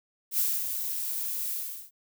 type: noise with ADSR envelope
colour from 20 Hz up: violet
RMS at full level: -25 dBFS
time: 0.31-1.91 s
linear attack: 75 ms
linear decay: 250 ms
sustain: -7 dB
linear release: 380 ms
effects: none